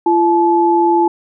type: tone pair together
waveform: sine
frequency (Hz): 341.6 / 862.3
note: F4 / A5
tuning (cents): -38 / -35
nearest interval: octave + major third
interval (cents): 1603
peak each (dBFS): -12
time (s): 0.06-1.08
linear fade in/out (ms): 5
effects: none